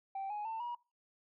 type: tone with pitch steps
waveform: sine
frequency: 779 / 834.9 / 894.8 / 959.1 Hz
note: G5 / G#5 / A5 / A#5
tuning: -11 / +9 / +29 / +49 cents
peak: -35 dBFS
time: 0.15-0.75 s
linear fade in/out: 5 ms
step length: 150 ms
effects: noise-tail reverb RT60 0.3 s tail -22 dB re dry + tanh soft clip ceiling -35 dBFS